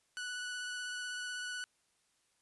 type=tone with vibrato; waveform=sawtooth; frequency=1480 Hz; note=F#6; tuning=in tune; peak=-35 dBFS; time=0.17-1.64 s; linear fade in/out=0 ms; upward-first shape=sine; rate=16 Hz; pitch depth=13 cents each way; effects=white hiss -75 dBFS RMS until 2.41 s + resampled to 24000 Hz